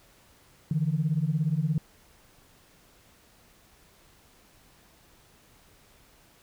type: beating tone pair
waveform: sine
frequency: 146.8 / 163.8 Hz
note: D3 / E3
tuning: 0 / -11 cents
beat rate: 17 Hz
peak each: -26 dBFS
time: 0.71-1.78 s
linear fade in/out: 2 ms
effects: tanh soft clip ceiling -16 dBFS + pink hiss -59 dBFS RMS until 6.42 s